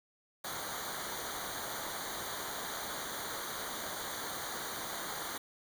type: noise with comb filter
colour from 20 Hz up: pink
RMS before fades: -40 dBFS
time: 0.44-5.38 s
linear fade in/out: 5 ms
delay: 0.38 ms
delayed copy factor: -0.9
effects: none